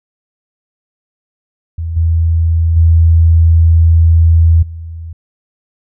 sine tone with level steps, 82.41 Hz, E2, in tune, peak -16 / -8 / -4 / -23 dBFS, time 1.78-5.13 s, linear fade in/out 5 ms, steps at 1.96 / 2.76 / 4.62 s, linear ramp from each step 10 ms, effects none

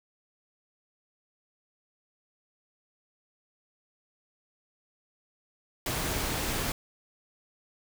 pink noise, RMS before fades -31 dBFS, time 5.86-6.72 s, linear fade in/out 2 ms, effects none

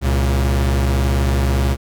45% pulse tone pair together, 68.25 / 118.2 Hz, C#2 / A#2, -26 / +24 cents, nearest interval minor seventh, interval 950 cents, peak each -15 / -21 dBFS, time 0.01-1.77 s, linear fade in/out 50 ms, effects none

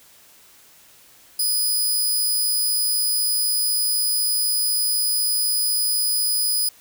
10% pulse tone, 4978 Hz, D#8, in tune, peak -12 dBFS, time 1.39-6.69 s, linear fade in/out 5 ms, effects white hiss -51 dBFS RMS until 6.8 s

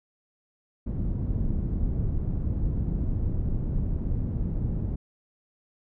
pink low-pass noise, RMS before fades -27 dBFS, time 0.86-4.96 s, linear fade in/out 10 ms, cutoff 180 Hz, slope 12 dB/octave, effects none

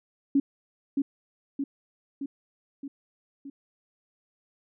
sine tone with echo, 277.8 Hz, C#4, 4 cents sharp, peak -18 dBFS, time 0.35-0.4 s, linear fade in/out 5 ms, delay 620 ms, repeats 5, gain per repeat -4 dB, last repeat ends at 3.5 s, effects none

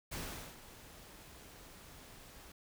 pink noise with ADSR envelope, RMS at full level -41 dBFS, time 0.11-2.52 s, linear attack 16 ms, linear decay 430 ms, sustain -14 dB, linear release 4 ms, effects none

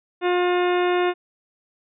harmonic tone, 356.9 Hz, F4, 38 cents sharp, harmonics 1 / 2 / 3 / 4 / 5 / 6 / 7 / 8 / 10, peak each -19 / -25 / -29 / -31 / -33 / -35 / -36 / -37 / -39 dBFS, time 0.21-1.14 s, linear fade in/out 50 ms, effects none

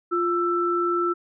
sine tone pair together, 349.2 / 1329.1 Hz, F4 / E6, 0 / +14 cents, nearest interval octave + major seventh, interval 2314 cents, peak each -23 dBFS, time 0.11-1.14 s, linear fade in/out 20 ms, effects none

